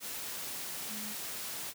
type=tone in noise; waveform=sine; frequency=211.8 Hz; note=G#3; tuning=34 cents sharp; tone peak=-44 dBFS; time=0.87-1.15 s; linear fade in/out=50 ms; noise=white; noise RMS=-40 dBFS; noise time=0-1.74 s; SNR=-7 dB; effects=high-pass 100 Hz 12 dB/octave